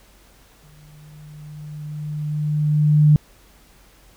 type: tone with exponential growth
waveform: sine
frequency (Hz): 150.4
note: D3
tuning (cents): +42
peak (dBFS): -8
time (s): 0.63-3.16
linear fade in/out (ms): 0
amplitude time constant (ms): 550
effects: added 46 Hz sine -53 dBFS peak until 4.16 s + pink hiss -53 dBFS RMS until 4.16 s